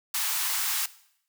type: high-pass noise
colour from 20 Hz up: white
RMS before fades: -28 dBFS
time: 0.14-0.86 s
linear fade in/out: 5 ms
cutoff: 800 Hz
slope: 48 dB/octave
effects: noise-tail reverb RT60 0.7 s tail -18 dB re dry